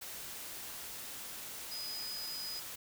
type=tone in noise; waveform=sine; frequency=4978 Hz; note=D#8; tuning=in tune; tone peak=-40 dBFS; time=1.71-2.6 s; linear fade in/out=10 ms; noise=white; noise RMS=-45 dBFS; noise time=0.01-2.76 s; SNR=+2 dB; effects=none